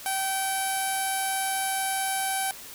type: tone with low-pass filter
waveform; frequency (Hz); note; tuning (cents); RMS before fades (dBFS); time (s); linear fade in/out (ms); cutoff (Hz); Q
sawtooth; 772; G5; -27; -28; 0.06-2.51; 0; 11000; 9.1
effects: white hiss -43 dBFS RMS until 2.74 s